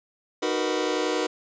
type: chord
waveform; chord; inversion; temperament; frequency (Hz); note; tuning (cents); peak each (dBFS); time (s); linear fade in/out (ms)
sawtooth; B major seventh; first; just; 308.7 / 370.4 / 463 / 493.9; D#4 / F#4 / A#4 / B4; -14 / +2 / -12 / 0; -25; 0.42-1.27; 10
effects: resampled to 16000 Hz + 9-bit